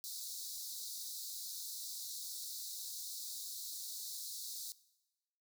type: high-pass noise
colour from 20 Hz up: pink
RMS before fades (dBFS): -45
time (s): 0.04-4.72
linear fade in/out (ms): 0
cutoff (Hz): 3800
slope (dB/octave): 96
effects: noise-tail reverb RT60 1.0 s tail -19 dB re dry